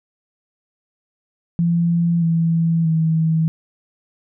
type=tone with pitch steps; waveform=sine; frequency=170 / 165.35 / 160.83 Hz; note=F3 / E3 / E3; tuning=-46 / +6 / -42 cents; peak=-14 dBFS; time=1.59-3.48 s; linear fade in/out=0 ms; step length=630 ms; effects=none